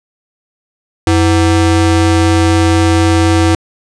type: ring-modulated tone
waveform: square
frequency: 208.6 Hz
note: G#3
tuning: 8 cents sharp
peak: -5 dBFS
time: 1.07-3.55 s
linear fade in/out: 2 ms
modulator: 119 Hz
effects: resampled to 22050 Hz + 7-bit